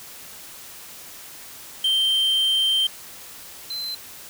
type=tone pair in turn; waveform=triangle; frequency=3136 / 4075 Hz; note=G7 / C8; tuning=0 / -47 cents; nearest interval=perfect fourth; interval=453 cents; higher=second; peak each=-16 / -26 dBFS; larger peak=first; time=1.84-2.87 / 3.7-3.95 s; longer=first; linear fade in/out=5 ms; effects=white hiss -41 dBFS RMS until 4.29 s